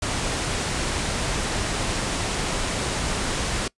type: low-pass noise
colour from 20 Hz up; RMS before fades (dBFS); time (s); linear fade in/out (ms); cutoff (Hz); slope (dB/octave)
pink; -26; 0.02-3.68; 5; 10000; 48
effects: noise-tail reverb RT60 0.1 s tail -23 dB re dry + resampled to 24000 Hz